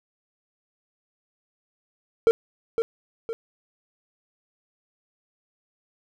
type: tone with echo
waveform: triangle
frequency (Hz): 455.5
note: A#4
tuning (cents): -40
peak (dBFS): -11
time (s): 2.27-2.31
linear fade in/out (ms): 0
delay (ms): 510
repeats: 2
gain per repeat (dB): -7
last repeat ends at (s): 3.33
effects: none